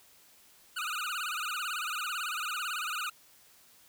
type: tone with vibrato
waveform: 25% pulse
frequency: 1343 Hz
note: E6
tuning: 32 cents sharp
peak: -29 dBFS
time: 0.76-3.1 s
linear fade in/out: 10 ms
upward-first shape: sine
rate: 18 Hz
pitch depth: 190 cents each way
effects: white hiss -60 dBFS RMS until 3.88 s